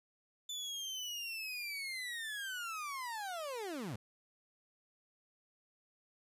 30% pulse linear sweep, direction down, 3520 to 92.5 Hz, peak -37 dBFS, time 0.49-3.96 s, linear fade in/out 5 ms, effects resampled to 32000 Hz

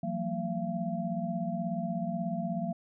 sine tone cluster, 170.6 / 187.1 / 229.2 / 681 Hz, F3 / F#3 / A#3 / F5, -40 / +20 / -29 / -44 cents, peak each -36 / -35 / -36 / -36 dBFS, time 0.03-2.73 s, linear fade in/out 5 ms, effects none

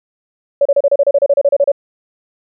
sine tone bursts, 564 Hz, C#5, 30 cents sharp, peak -7 dBFS, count 15, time 0.61-1.718 s, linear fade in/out 5 ms, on 44 ms, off 32 ms, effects none

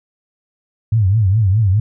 sine tone with vibrato, 102.6 Hz, G#2, 21 cents flat, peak -10 dBFS, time 0.92-1.8 s, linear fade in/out 5 ms, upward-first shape triangle, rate 4.8 Hz, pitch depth 230 cents each way, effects none

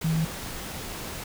sine tone in noise, 161.1 Hz, E3, 39 cents flat, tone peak -22 dBFS, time 0.04-0.25 s, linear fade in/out 5 ms, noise pink, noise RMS -36 dBFS, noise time 0.01-1.24 s, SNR +11 dB, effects none

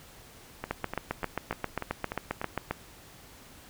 two click trains, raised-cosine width 0.5 ms, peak -18 / -14 dBFS, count 7 / 16, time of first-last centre 0.64-2.415 / 0.71-2.71 s, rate 3.38 / 7.5 Hz, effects pink hiss -52 dBFS RMS until 3.69 s

